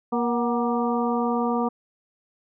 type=harmonic tone with a mistuned harmonic; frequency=236.8 Hz; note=A#3; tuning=27 cents sharp; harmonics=1 / 2 / 3 / 4 / 5; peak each=-24 / -27 / -29 / -30 / -31 dBFS; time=0.12-1.69 s; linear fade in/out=10 ms; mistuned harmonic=3; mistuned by=+64 cents; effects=none